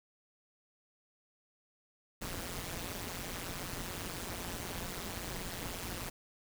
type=noise with amplitude modulation; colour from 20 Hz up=pink; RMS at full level=-37 dBFS; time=2.21-6.1 s; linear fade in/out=10 ms; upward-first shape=sine; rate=177 Hz; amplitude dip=95%; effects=none